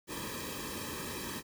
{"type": "noise with comb filter", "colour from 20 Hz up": "pink", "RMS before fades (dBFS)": -40, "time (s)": [0.07, 1.43], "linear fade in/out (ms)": 50, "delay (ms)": 1.4, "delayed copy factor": -0.95, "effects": []}